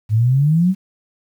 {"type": "exponential sweep", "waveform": "sine", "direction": "up", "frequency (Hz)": [103.83, 195.2], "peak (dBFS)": -11, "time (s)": [0.09, 0.75], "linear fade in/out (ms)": 50, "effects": ["8-bit"]}